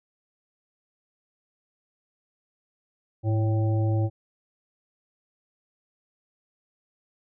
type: harmonic tone with a mistuned harmonic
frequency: 110.8 Hz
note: A2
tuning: 13 cents sharp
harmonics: 1 / 3 / 5 / 7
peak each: -21 / -31 / -35 / -38 dBFS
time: 3.23-4.1 s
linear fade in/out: 50 ms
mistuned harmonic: 1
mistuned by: -66 cents
effects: none